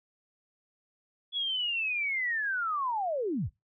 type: linear sweep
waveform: sine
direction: down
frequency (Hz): 3407 to 43.65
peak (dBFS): -28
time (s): 1.32-3.5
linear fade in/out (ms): 50
effects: noise-tail reverb RT60 0.2 s tail -23 dB re dry